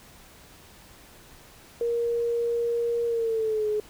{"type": "tone with pitch glide", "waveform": "sine", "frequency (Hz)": [470, 423.6], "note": ["A#4", "G#4"], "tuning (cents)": [14, 34], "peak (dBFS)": -23, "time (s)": [1.81, 3.8], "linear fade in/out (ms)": 2, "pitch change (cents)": -180, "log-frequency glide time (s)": [3.06, 3.68], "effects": ["pink hiss -51 dBFS RMS until 3.89 s"]}